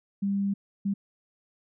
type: tone bursts at uneven times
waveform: sine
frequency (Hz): 198.7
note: G3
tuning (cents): +24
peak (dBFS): -24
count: 2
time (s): 0.22-0.54 / 0.85-0.94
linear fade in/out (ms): 10
effects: none